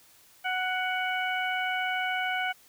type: harmonic tone with a mistuned harmonic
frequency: 740 Hz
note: F#5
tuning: in tune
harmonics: 1 / 2 / 3 / 4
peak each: -31 / -31 / -33 / -37 dBFS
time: 0.44-2.53 s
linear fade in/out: 20 ms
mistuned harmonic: 3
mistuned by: +18 cents
effects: white hiss -58 dBFS RMS until 2.68 s